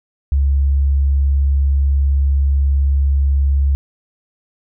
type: tone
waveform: sine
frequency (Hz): 69.3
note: C#2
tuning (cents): 0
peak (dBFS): -11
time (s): 0.32-3.75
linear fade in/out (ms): 0
effects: none